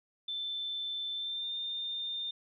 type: tone with pitch glide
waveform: sine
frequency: 3536 to 3614 Hz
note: A7 to A7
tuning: +8 to +46 cents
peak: -34 dBFS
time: 0.28-2.31 s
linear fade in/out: 5 ms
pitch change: +38 cents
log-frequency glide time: 1.14-1.53 s
effects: none